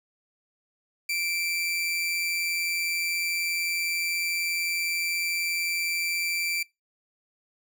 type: tone with amplitude modulation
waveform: sawtooth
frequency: 2343 Hz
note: D7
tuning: 5 cents flat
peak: -21 dBFS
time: 1.09-6.63 s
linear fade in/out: 5 ms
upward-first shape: sine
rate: 171 Hz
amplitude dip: 40%
effects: noise-tail reverb RT60 0.2 s tail -23 dB re dry